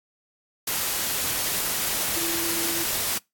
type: tone in noise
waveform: sine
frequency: 335.8 Hz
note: E4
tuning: 32 cents sharp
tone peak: -33 dBFS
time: 2.16-2.84 s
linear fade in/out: 5 ms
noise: white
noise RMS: -26 dBFS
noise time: 0.67-3.18 s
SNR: -10 dB
effects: noise-tail reverb RT60 0.2 s tail -24 dB re dry + AAC 64 kbps